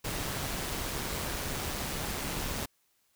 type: noise with amplitude modulation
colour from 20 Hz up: pink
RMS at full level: -33 dBFS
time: 0.04-2.66 s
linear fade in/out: 10 ms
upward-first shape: sine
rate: 140 Hz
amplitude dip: 40%
effects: white hiss -72 dBFS RMS until 3.15 s